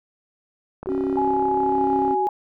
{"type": "click train", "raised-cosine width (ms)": 1, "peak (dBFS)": -20, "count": 44, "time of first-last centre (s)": [0.83, 2.11], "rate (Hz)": 33.6}
{"type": "tone", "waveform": "sine", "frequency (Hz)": 376.9, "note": "F#4", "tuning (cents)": 32, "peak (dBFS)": -23, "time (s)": [0.87, 2.27], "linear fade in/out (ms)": 0}
{"type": "tone with tremolo", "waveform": "triangle", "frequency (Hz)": 274.7, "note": "C#4", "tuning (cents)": -16, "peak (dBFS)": -21, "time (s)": [0.89, 2.15], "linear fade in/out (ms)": 10, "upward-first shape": "triangle", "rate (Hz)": 1.2, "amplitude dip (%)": 50}
{"type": "tone with pitch glide", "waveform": "sine", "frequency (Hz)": [842, 833.3], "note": ["G#5", "G#5"], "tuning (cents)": [24, 6], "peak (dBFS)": -20, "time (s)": [1.17, 2.29], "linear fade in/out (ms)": 2, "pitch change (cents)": -18, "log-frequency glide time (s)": [1.7, 1.84]}
{"effects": []}